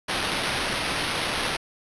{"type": "noise with sample-and-hold", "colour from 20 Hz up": "blue", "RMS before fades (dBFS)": -27, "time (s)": [0.08, 1.57], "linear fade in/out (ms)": 10, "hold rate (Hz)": 7350, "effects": ["resampled to 24000 Hz"]}